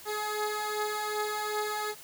15% pulse beating tone pair, 420.8 / 423.4 Hz, G#4 / G#4, +23 / +33 cents, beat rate 2.6 Hz, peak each -30 / -25 dBFS, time 0.05-1.95 s, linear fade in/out 50 ms, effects white hiss -49 dBFS RMS until 2.03 s

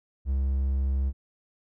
triangle tone, 67.2 Hz, C2, 47 cents sharp, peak -21 dBFS, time 0.25-1.13 s, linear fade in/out 50 ms, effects none

